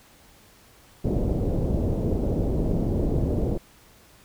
pink low-pass noise, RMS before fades -24 dBFS, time 1.04-3.58 s, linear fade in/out 10 ms, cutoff 530 Hz, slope 24 dB/octave, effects pink hiss -54 dBFS RMS until 4.24 s

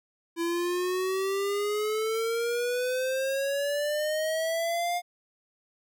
square exponential sweep, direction up, 334.4 to 712 Hz, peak -27 dBFS, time 0.36-5.02 s, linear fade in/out 50 ms, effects none

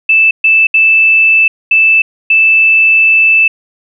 sine tone bursts at uneven times, 2637 Hz, E7, in tune, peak -4 dBFS, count 5, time 0.09-0.31 / 0.44-0.67 / 0.74-1.48 / 1.71-2.02 / 2.3-3.48 s, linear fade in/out 5 ms, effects none

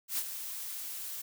blue noise with ADSR envelope, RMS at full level -31 dBFS, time 0.08-1.22 s, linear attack 100 ms, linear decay 48 ms, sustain -9 dB, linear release 10 ms, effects none

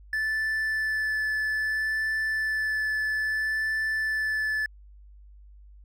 triangle tone with vibrato, 1747 Hz, A6, 13 cents flat, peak -23 dBFS, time 0.13-4.66 s, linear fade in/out 2 ms, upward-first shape sine, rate 0.61 Hz, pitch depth 10 cents each way, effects added 50 Hz sine -47 dBFS peak until 5.84 s

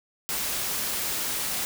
white noise, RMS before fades -29 dBFS, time 0.29-1.65 s, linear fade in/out 0 ms, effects none

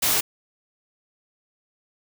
white noise, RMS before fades -21 dBFS, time 0.02-0.21 s, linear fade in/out 10 ms, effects none

